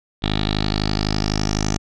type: tone with low-pass filter sweep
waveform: 10% pulse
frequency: 51.91 Hz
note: G#1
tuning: in tune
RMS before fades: -21 dBFS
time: 0.22-1.78 s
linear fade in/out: 20 ms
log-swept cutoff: 3600 to 6200 Hz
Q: 6.1
effects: none